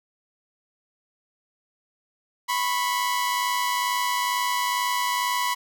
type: tone pair together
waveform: sawtooth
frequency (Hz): 987.8 / 1090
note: B5 / C#6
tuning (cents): 0 / -29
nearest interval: major second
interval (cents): 171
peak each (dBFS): -20 / -25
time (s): 2.48-5.55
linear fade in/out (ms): 20
effects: none